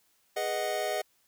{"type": "chord", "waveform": "square", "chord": "G# minor seventh", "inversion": "none", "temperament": "equal", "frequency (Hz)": [415.3, 493.9, 622.3, 740], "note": ["G#4", "B4", "D#5", "F#5"], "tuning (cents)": [0, 0, 0, 0], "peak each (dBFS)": [-37, -39, -33, -35], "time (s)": [0.36, 1.02], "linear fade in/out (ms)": 10, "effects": ["white hiss -69 dBFS RMS until 1.27 s"]}